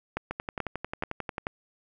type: two click trains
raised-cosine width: 0.5 ms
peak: -14 / -17 dBFS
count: 4 / 13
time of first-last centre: 0.17-1.469 / 0.31-1.381 s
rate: 2.31 / 11.2 Hz
effects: none